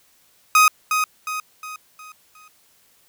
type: tone with echo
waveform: 30% pulse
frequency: 1254 Hz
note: D#6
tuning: 13 cents sharp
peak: -8 dBFS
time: 0.55-0.68 s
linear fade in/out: 2 ms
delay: 360 ms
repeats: 5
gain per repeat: -7 dB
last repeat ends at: 2.48 s
effects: white hiss -58 dBFS RMS until 3.08 s